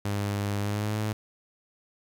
sawtooth tone with pitch glide, 101.6 to 107.15 Hz, G#2 to A2, -38 to -45 cents, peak -23 dBFS, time 0.05-1.13 s, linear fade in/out 5 ms, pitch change +93 cents, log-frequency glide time 0.6-0.97 s, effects 10-bit

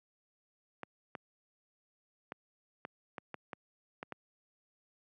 clicks, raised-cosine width 0.5 ms, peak -25 dBFS, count 9, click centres 0.833 / 1.152 / 2.321 / 2.851 / 3.182 / 3.343 / 3.532 / 4.029 / 4.123 s, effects high-pass 150 Hz 12 dB/octave

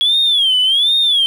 sine tone with vibrato, 3322 Hz, G#7, in tune, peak -9 dBFS, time 0.01-1.26 s, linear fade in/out 0 ms, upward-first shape sine, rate 1.3 Hz, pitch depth 180 cents each way, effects tanh soft clip ceiling -7 dBFS + 7-bit

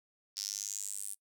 square tone with high-pass filter sweep, 50.4 Hz, G1, 49 cents sharp, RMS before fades -40 dBFS, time 0.36-1.15 s, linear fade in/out 20 ms, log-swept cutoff 5100 to 9500 Hz, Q 5.8, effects noise-tail reverb RT60 0.1 s tail -24 dB re dry

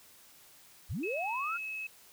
sine linear sweep, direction up, 46.92 to 1441 Hz, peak -33 dBFS, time 0.89-1.58 s, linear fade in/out 20 ms
sine tone, 2579 Hz, E7, 39 cents flat, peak -36 dBFS, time 1.03-1.87 s, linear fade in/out 5 ms
effects white hiss -58 dBFS RMS until 2.12 s

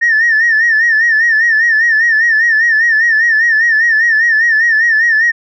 sine tone with vibrato, 1812 Hz, A#6, 50 cents flat, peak -6 dBFS, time 0.01-5.32 s, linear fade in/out 20 ms, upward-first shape sine, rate 5 Hz, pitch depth 85 cents each way, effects tanh soft clip ceiling -4 dBFS

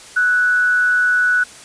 sine tone with frequency modulation, 1480 Hz, F#6, in tune, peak -12 dBFS, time 0.16-1.44 s, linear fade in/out 10 ms, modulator 160 Hz, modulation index 0.25, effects white hiss -39 dBFS RMS until 1.64 s + resampled to 22050 Hz

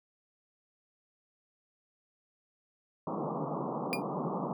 pink band-pass noise, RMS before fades -35 dBFS, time 3.07-4.53 s, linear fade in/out 2 ms, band 140 to 1200 Hz, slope 96 dB/octave
35% pulse tone with exponential decay, 2415 Hz, D7, 48 cents sharp, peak -25 dBFS, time 3.93-4.02 s, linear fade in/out 0 ms, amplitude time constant 19 ms
effects none

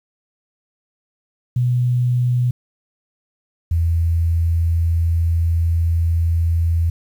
sine tone pair in turn, 123.47 / 83.36 Hz, B2 / E2, 0 / +20 cents, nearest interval perfect fifth, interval 680 cents, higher first, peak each -14 dBFS, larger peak neither, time 1.56-2.51 / 3.71-6.9 s, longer second, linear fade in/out 5 ms, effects 8-bit

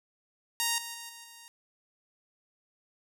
5% pulse tone with level steps, 932.3 Hz, A#5, in tune, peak -15 / -26 / -29 / -34 / -37 dBFS, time 0.6-1.48 s, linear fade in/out 0 ms, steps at 0.78 / 0.94 / 1.09 / 1.24 s, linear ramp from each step 2 ms, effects none

